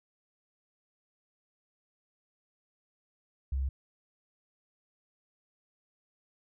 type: tone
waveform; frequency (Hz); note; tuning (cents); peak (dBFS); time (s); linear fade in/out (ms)
sine; 67; C2; +42; -28; 3.52-3.69; 5
effects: none